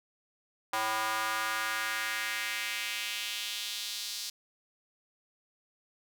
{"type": "tone with high-pass filter sweep", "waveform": "square", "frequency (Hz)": 110, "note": "A2", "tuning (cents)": 0, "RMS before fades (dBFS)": -34, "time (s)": [0.73, 4.3], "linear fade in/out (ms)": 5, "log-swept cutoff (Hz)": [920, 4600], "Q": 2, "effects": []}